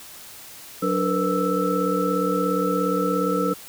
sine tone cluster, 183.9 / 291.7 / 459.6 / 496.7 / 1317 Hz, F#3 / D4 / A#4 / B4 / E6, -10 / -12 / -25 / +10 / -2 cents, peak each -26 dBFS, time 0.82-3.54 s, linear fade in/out 10 ms, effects white hiss -42 dBFS RMS until 3.68 s

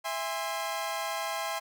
sawtooth chord, E augmented, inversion none, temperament equal with one note detuned, 659.3 / 815.9 / 1046.5 Hz, E5 / G#5 / B#5, 0 / -31 / 0 cents, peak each -32 dBFS, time 0.04-1.6 s, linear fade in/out 20 ms, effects none

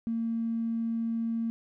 triangle tone with tanh clipping, 228.6 Hz, A#3, 34 cents flat, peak -27 dBFS, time 0.07-1.5 s, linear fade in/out 0 ms, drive 2 dB, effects none

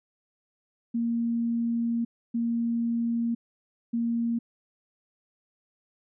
sine tone bursts at uneven times, 233.1 Hz, A#3, in tune, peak -24 dBFS, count 3, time 0.94-2.05 / 2.34-3.35 / 3.93-4.39 s, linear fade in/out 10 ms, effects none

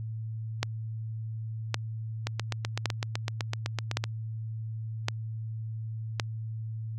two click trains, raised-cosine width 0.2 ms, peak -9 / -13 dBFS, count 6 / 15, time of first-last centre 0.63-6.198 / 2.27-4.04 s, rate 0.898 / 7.91 Hz, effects added 111 Hz sine -33 dBFS peak until 6.98 s

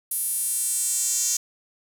square tone with high-pass filter sweep, 210 Hz, G#3, 19 cents sharp, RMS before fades -25 dBFS, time 0.11-1.37 s, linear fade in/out 5 ms, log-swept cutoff 11000 to 6600 Hz, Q 4.2, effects none

